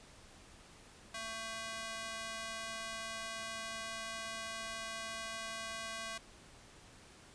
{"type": "tone with high-pass filter", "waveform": "square", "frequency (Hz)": 223.8, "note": "A3", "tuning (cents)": 30, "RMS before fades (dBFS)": -43, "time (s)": [1.14, 6.18], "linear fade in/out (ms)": 5, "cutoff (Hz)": 1100, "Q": 0.68, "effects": ["pink hiss -58 dBFS RMS until 7.34 s", "resampled to 22050 Hz"]}